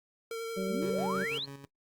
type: tone with vibrato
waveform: square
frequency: 455.5 Hz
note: A#4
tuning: 40 cents flat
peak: -35 dBFS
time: 0.31-1.38 s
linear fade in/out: 2 ms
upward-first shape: sine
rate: 11 Hz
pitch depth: 15 cents each way
type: harmonic tone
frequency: 190.5 Hz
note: G3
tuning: 49 cents flat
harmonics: 1 / 2 / 3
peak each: -34 / -37 / -39 dBFS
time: 0.56-1.25 s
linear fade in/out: 20 ms
type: exponential sweep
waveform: sine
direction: up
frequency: 182.1 to 4435 Hz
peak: -33 dBFS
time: 0.69-1.46 s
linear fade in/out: 20 ms
type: tone with tremolo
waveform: 20% pulse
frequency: 138.9 Hz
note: C#3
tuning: 4 cents sharp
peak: -37 dBFS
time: 0.82-1.65 s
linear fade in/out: 2 ms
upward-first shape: square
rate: 6.1 Hz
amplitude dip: 55%
effects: noise-tail reverb RT60 0.1 s tail -19 dB re dry + Opus 48 kbps